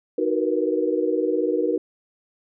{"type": "chord", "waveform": "sine", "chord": "B major seventh", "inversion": "first", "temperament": "equal with one note detuned", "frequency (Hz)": [311.1, 370, 466.2, 486], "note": ["D#4", "F#4", "A#4", "B4"], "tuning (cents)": [0, 0, 0, -28], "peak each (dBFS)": -25, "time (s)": [0.18, 1.78], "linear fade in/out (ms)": 5, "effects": []}